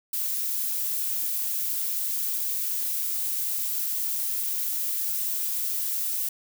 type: noise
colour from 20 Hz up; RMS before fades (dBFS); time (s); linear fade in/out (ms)
violet; -28; 0.13-6.29; 5
effects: none